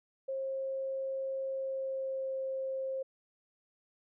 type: tone with pitch glide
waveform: sine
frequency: 535 to 531 Hz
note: C5 to C5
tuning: +38 to +25 cents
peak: -33 dBFS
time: 0.28-3.03 s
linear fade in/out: 10 ms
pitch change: -13 cents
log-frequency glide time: 1.46-2.36 s
effects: none